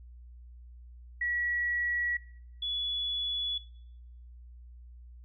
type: tone pair in turn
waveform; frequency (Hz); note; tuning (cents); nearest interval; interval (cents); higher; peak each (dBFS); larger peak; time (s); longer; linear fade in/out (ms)
sine; 1929 / 3412; B6 / G#7; -41 / +46; minor seventh; 987; second; -28 / -31; first; 1.21-2.17 / 2.62-3.58; neither; 5
effects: noise-tail reverb RT60 0.8 s tail -20 dB re dry + added 60 Hz sine -47 dBFS peak until 5.24 s